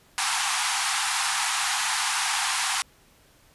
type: band-pass noise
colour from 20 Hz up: pink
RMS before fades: -26 dBFS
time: 0.18-2.82 s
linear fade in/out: 0 ms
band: 760 to 11000 Hz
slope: 96 dB/octave
effects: pink hiss -58 dBFS RMS until 3.54 s + resampled to 32000 Hz